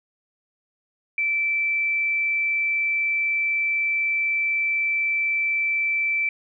sine tone, 2328 Hz, D7, 16 cents flat, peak -20 dBFS, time 1.18-6.29 s, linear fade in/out 2 ms, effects none

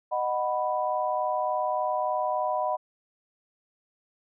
sine chord, B major, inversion first, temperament just, 617.4 / 740.8 / 987.8 Hz, D#5 / F#5 / B5, -14 / +2 / 0 cents, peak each -29 dBFS, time 0.11-2.77 s, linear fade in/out 20 ms, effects none

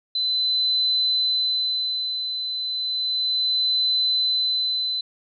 sine tone with tremolo, 4030 Hz, B7, 34 cents sharp, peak -18 dBFS, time 0.15-5.01 s, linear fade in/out 5 ms, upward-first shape sine, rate 0.33 Hz, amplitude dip 55%, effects none

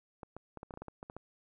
clicks, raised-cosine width 1 ms, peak -30 dBFS, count 12, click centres 0.232 / 0.366 / 0.573 / 0.631 / 0.708 / 0.739 / 0.774 / 0.82 / 0.883 / 1.029 / 1.099 / 1.166 s, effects none

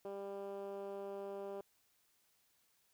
10% pulse tone with band-pass filter, 198.2 Hz, G3, 19 cents sharp, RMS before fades -45 dBFS, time 0.05-1.61 s, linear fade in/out 2 ms, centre 460 Hz, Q 2.3, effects white hiss -75 dBFS RMS until 2.93 s

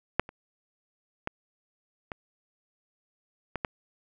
clicks, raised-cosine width 0.5 ms, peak -6 / -28 / -15 / -20 / -16 / -13 dBFS, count 6, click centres 0.196 / 0.291 / 1.274 / 2.118 / 3.557 / 3.648 s, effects none

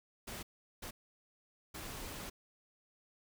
pink noise bursts at uneven times, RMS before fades -45 dBFS, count 3, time 0.27-0.43 / 0.82-0.91 / 1.74-2.3 s, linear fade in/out 10 ms, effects none

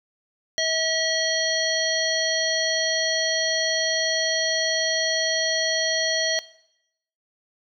harmonic tone with a mistuned harmonic, 643 Hz, E5, 43 cents flat, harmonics 1 / 3 / 5 / 7 / 9, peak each -27 / -27 / -27 / -27 / -27 dBFS, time 0.58-6.39 s, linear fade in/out 0 ms, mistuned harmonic 7, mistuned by -63 cents, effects noise-tail reverb RT60 0.8 s tail -18 dB re dry

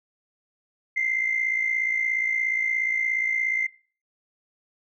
sine tone pair together, 2036 / 2093 Hz, C7 / C7, -48 / 0 cents, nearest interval unison, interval 48 cents, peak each -28 / -22 dBFS, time 0.96-3.67 s, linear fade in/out 10 ms, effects noise-tail reverb RT60 0.4 s tail -22 dB re dry + tanh soft clip ceiling -15 dBFS

